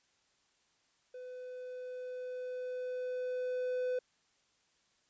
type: tone with level ramp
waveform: triangle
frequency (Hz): 503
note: B4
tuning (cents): +32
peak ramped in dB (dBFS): -42 to -29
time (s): 1.14-3.99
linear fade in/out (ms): 5
effects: white hiss -73 dBFS RMS until 5.09 s + resampled to 16000 Hz